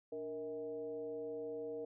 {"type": "tone with frequency modulation", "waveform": "sine", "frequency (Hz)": 466.2, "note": "A#4", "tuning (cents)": 0, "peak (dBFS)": -40, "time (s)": [0.12, 1.85], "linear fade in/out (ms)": 5, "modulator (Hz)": 174, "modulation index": 0.69, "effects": []}